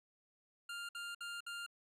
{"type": "tone bursts", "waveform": "25% pulse", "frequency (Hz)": 1400, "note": "F6", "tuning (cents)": 4, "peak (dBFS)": -39, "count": 4, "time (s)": [0.69, 1.664], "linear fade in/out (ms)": 5, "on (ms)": 200, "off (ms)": 58, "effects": ["low-pass 11000 Hz 12 dB/octave", "13-bit"]}